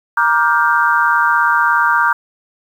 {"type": "chord", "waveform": "sine", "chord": "G minor seventh", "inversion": "first", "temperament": "just", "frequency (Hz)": [940.8, 1176, 1411.2, 1568], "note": ["Bb5", "D6", "F6", "G6"], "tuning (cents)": [16, 2, 18, 0], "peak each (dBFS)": -16, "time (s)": [0.17, 2.13], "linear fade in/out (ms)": 5, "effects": ["7-bit"]}